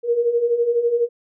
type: beating tone pair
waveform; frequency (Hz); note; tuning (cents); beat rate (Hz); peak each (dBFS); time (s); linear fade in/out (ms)
sine; 463.5 / 475.5; A#4 / A#4; -10 / +34; 12; -23 / -17; 0.03-1.09; 50
effects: none